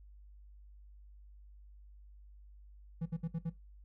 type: tone bursts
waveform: triangle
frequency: 164.81 Hz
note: E3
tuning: in tune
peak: -31 dBFS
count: 5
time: 3.01-3.499 s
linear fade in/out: 10 ms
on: 49 ms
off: 61 ms
effects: noise-tail reverb RT60 0.2 s tail -17 dB re dry + added 50 Hz sine -53 dBFS peak until 3.84 s